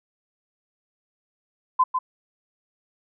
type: tone with echo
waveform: sine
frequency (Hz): 1022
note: C6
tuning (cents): -41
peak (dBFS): -14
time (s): 1.79-1.84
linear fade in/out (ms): 10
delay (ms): 150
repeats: 1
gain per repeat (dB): -6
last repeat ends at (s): 1.99
effects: none